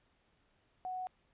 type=tone; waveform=sine; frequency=740 Hz; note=F#5; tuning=in tune; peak=-37 dBFS; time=0.85-1.07 s; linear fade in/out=0 ms; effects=pink hiss -73 dBFS RMS until 1.33 s + resampled to 8000 Hz